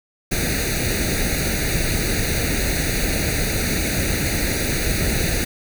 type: noise with comb filter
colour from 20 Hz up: pink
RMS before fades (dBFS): -21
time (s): 0.31-5.45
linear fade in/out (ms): 10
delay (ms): 0.47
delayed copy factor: +0.9
effects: none